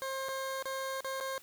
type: tone with dropouts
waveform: 20% pulse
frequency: 533 Hz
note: C5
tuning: 32 cents sharp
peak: -30 dBFS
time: 0.02-1.38 s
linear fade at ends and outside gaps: 0 ms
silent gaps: 0.285-0.289 / 0.625-0.656 / 1.006-1.046 / 1.201-1.209 s
effects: white hiss -57 dBFS RMS until 1.42 s